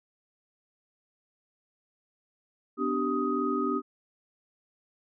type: tone cluster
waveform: sine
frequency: 250.7 / 293.9 / 387.6 / 1252 Hz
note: B3 / D4 / G4 / D#6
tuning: +26 / +1 / -20 / +10 cents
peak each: -31 dBFS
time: 2.77-3.82 s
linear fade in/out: 50 ms
effects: none